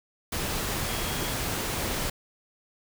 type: tone in noise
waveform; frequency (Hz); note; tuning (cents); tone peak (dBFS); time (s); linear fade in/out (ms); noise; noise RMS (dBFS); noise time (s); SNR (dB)
sine; 3287; G#7; -19; -41; 0.88-1.34; 5; pink; -30; 0.32-2.1; -14
effects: none